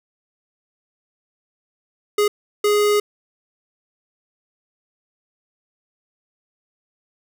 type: tone bursts at uneven times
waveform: square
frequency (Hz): 415.3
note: G#4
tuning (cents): 0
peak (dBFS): -15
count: 2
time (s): 2.18-2.28 / 2.64-3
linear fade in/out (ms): 5
effects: none